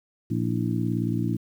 harmonic tone with a mistuned harmonic, 58.27 Hz, A#1, in tune, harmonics 2 / 3 / 4 / 5 / 6, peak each -27 / -29 / -30 / -31 / -32 dBFS, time 0.3-1.37 s, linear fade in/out 10 ms, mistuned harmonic 6, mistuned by -98 cents, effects 9-bit

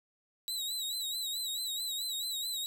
sawtooth tone with vibrato, 3900 Hz, B7, 23 cents flat, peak -31 dBFS, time 0.48-2.66 s, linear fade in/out 0 ms, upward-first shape sine, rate 4.6 Hz, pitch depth 76 cents each way, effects none

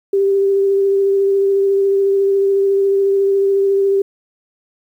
sine tone with vibrato, 393.7 Hz, G4, 8 cents sharp, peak -11 dBFS, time 0.13-4.02 s, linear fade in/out 5 ms, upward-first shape sine, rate 14 Hz, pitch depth 14 cents each way, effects 8-bit

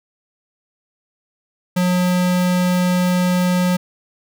square tone, 180.3 Hz, F#3, 45 cents flat, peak -15 dBFS, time 1.76-3.77 s, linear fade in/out 10 ms, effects none

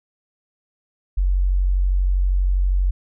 sine tone, 46.25 Hz, F#1, in tune, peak -15 dBFS, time 1.17-2.91 s, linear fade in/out 10 ms, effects none

